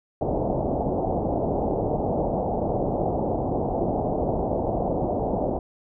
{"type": "low-pass noise", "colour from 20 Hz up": "white", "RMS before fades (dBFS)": -25, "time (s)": [0.21, 5.59], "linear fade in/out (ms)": 2, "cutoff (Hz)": 780, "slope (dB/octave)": 48, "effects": []}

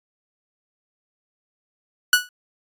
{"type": "tone with exponential decay", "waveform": "sawtooth", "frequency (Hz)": 1473, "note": "F#6", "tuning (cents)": -8, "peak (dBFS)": -5, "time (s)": [2.13, 2.29], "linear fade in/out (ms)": 2, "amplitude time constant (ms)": 33, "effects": ["AAC 64 kbps"]}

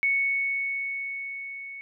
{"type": "tone with level ramp", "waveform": "sine", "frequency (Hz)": 2216, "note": "C#7", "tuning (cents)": -1, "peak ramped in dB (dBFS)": [-20, -37], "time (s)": [0.03, 1.81], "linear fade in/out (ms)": 0, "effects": []}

